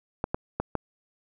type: clicks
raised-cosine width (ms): 1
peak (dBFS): -12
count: 4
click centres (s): 0.241 / 0.345 / 0.6 / 0.753
effects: none